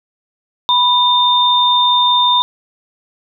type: tone pair together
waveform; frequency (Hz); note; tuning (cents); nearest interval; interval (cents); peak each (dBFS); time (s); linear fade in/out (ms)
sine; 987.8 / 3623; B5 / A7; 0 / +50; octave + minor seventh; 2250; -12; 0.69-2.42; 0
effects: none